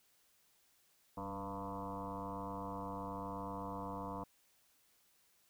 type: tone with frequency modulation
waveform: sine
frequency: 592 Hz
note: D5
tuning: 14 cents sharp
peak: -40 dBFS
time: 1.17-4.24 s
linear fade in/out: 5 ms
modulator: 101 Hz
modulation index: 5.1
effects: white hiss -72 dBFS RMS until 5.49 s